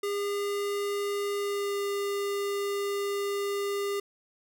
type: tone with pitch glide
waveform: square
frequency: 405.3 to 402.3 Hz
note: G#4 to G4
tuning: -42 to +45 cents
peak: -29 dBFS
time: 0.03-4 s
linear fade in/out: 5 ms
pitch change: -13 cents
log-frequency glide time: 1.38-1.79 s
effects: none